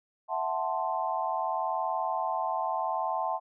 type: chord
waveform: sine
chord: F# half-diminished seventh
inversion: third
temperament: equal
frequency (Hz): 659.3 / 740 / 880 / 1046.5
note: E5 / F#5 / A5 / C6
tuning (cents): 0 / 0 / 0 / 0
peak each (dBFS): -34 / -33 / -32 / -34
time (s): 0.28-3.4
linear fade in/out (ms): 50
effects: none

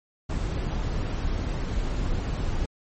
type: noise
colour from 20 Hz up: brown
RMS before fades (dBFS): -27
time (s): 0.29-2.66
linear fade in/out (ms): 10
effects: MP3 32 kbps

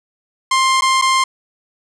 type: tone with dropouts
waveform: sawtooth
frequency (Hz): 1054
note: C6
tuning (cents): +12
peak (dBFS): -8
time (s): 0.51-1.24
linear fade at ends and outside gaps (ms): 5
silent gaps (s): 0.81-0.82 / 1.015-1.021
effects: resampled to 22050 Hz + 7-bit

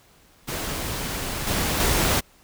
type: noise with level steps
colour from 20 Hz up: pink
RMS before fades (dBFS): -29 / -24 / -21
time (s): 0.47-2.21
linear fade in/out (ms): 20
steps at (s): 1.47 / 1.8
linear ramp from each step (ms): 2
effects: pink hiss -56 dBFS RMS until 2.43 s

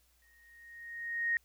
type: tone with exponential growth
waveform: sine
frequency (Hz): 1864.7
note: A#6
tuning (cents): 0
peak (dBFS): -26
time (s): 0.22-1.37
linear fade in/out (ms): 1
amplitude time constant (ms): 250
effects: added 60 Hz sine -70 dBFS peak until 1.44 s + white hiss -71 dBFS RMS until 1.44 s

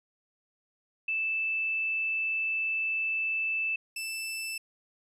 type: tone pair in turn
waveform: sine / sawtooth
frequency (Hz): 2637 / 2647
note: E7 / E7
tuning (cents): 0 / +7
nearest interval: unison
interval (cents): 7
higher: second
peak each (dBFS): -27 / -30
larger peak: first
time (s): 1.08-3.76 / 3.96-4.58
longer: first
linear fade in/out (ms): 5
effects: resampled to 32000 Hz

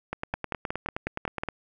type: two click trains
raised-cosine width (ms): 0.5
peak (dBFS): -14 / -15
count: 7 / 14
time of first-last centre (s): 0.34-1.435 / 0.13-1.487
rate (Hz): 5.48 / 9.58
effects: none

